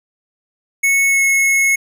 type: tone with pitch glide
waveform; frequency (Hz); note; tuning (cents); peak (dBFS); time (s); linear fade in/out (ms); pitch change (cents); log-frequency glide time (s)
square; 2203 to 2183; C#7 to C#7; -11 to -27; -12; 0.83-1.76; 10; -16; 1.08-1.21
effects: none